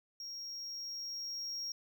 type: tone with level ramp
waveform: triangle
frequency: 5588 Hz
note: F8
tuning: in tune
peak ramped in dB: -41 to -36 dBFS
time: 0.2-1.72 s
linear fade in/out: 2 ms
effects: none